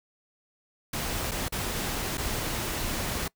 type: noise with dropouts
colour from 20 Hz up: pink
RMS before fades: -31 dBFS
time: 0.93-3.28 s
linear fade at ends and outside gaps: 5 ms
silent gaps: 1.312-1.316 / 1.484-1.522 / 2.173-2.179 s
effects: noise-tail reverb RT60 0.1 s tail -23 dB re dry